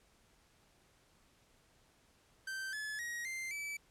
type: tone with pitch steps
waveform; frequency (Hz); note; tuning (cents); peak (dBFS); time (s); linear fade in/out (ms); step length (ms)
45% pulse; 1556 / 1716.5 / 1893.7 / 2089 / 2305; G6 / A6 / A#6 / C7 / D7; -13 / -43 / +27 / -3 / -33; -39; 2.47-3.77; 5; 260
effects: pink hiss -69 dBFS RMS until 3.9 s + low-pass 11000 Hz 12 dB/octave